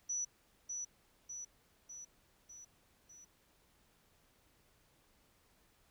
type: tone with echo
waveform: sine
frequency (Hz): 5920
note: F#8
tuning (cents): 0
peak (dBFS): -35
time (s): 0.09-0.25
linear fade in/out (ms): 10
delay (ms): 600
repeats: 5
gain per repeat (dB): -4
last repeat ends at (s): 3.25
effects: pink hiss -71 dBFS RMS until 5.9 s